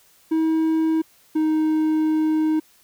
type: tone pair in turn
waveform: triangle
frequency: 320 / 312.3 Hz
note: D#4 / D#4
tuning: +49 / +7 cents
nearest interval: unison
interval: 42 cents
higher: first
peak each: -15 dBFS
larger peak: neither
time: 0.31-1.02 / 1.35-2.6 s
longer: second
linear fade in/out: 10 ms
effects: white hiss -56 dBFS RMS until 2.83 s